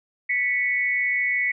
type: tone pair together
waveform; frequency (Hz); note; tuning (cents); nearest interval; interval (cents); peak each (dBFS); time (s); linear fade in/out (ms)
sine; 1971.5 / 2217; B6 / C#7; -4 / 0; major second; 204; -23; 0.29-1.52; 10
effects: none